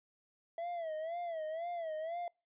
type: tone with vibrato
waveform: triangle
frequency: 659.3 Hz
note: E5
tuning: in tune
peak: -35 dBFS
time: 0.58-2.28 s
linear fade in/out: 2 ms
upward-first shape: sine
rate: 2 Hz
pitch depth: 110 cents each way
effects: noise-tail reverb RT60 0.3 s tail -26 dB re dry + resampled to 8000 Hz